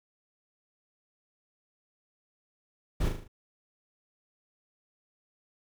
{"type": "noise with echo", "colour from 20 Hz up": "brown", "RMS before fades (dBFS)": -27, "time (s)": [3, 3.09], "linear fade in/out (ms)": 10, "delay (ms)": 38, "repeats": 5, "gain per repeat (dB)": -5, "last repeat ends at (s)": 3.28, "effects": []}